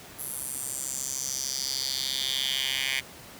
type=tone with high-pass filter sweep; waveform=10% pulse; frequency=133.5 Hz; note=C3; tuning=35 cents sharp; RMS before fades=-31 dBFS; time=0.18-3.01 s; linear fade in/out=20 ms; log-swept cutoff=11000 to 2400 Hz; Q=3.7; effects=pink hiss -46 dBFS RMS until 3.39 s + high-pass 80 Hz 12 dB/octave